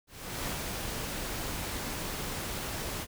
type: noise with ADSR envelope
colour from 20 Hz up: pink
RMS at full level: -34 dBFS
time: 0.07-3.07 s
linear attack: 400 ms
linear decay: 89 ms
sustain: -2 dB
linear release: 50 ms
effects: none